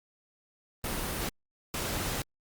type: noise bursts at uneven times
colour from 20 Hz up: pink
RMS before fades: -33 dBFS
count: 2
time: 0.84-1.29 / 1.74-2.22 s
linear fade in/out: 2 ms
effects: Opus 32 kbps